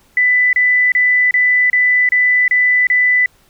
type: tone bursts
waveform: sine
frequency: 1992 Hz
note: B6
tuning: 14 cents sharp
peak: -9 dBFS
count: 8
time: 0.17-3.26 s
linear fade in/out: 2 ms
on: 360 ms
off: 30 ms
effects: pink hiss -53 dBFS RMS until 3.49 s